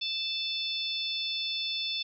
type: harmonic tone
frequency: 880 Hz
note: A5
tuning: in tune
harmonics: 3 / 4 / 5 / 6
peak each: -38 / -32 / -38 / -38 dBFS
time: 0.01-2.03 s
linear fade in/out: 10 ms
effects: none